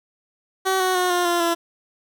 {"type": "tone with pitch steps", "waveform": "15% pulse", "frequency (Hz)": [380, 371.3, 362.8, 354.6, 346.5, 338.5], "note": ["F#4", "F#4", "F#4", "F4", "F4", "E4"], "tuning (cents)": [46, 6, -34, 26, -14, 46], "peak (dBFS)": -12, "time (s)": [0.65, 1.55], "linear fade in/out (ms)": 20, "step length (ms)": 150, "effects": []}